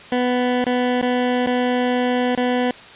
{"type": "tone with dropouts", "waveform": "20% pulse", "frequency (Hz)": 248.2, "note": "B3", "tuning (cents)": 9, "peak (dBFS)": -12, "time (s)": [0.12, 2.71], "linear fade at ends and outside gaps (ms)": 2, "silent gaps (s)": [[0.642, 0.665], [1.015, 1.026], [1.463, 1.47], [2.352, 2.375]], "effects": ["white hiss -40 dBFS RMS until 2.95 s", "resampled to 8000 Hz"]}